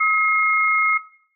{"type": "tone pair together", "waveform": "sine", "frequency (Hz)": [1275.9, 2148], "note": ["D#6", "C7"], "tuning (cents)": [43, 45], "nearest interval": "major sixth", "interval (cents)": 902, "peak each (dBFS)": -18, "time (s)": [0, 0.98], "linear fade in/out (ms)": 10, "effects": ["noise-tail reverb RT60 0.6 s tail -17 dB re dry"]}